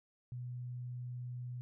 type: tone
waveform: sine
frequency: 123.47 Hz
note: B2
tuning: in tune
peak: -40 dBFS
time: 0.32-1.61 s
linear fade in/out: 0 ms
effects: none